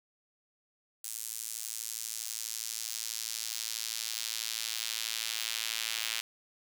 sawtooth tone with high-pass filter sweep, 112.3 Hz, A2, 36 cents sharp, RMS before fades -37 dBFS, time 1.04-6.21 s, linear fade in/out 5 ms, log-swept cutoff 8100 to 2900 Hz, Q 1.2, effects none

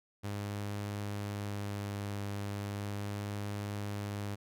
sawtooth tone with vibrato, 101.8 Hz, G#2, 34 cents flat, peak -32 dBFS, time 0.23-4.36 s, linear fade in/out 20 ms, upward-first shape sine, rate 0.37 Hz, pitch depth 11 cents each way, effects none

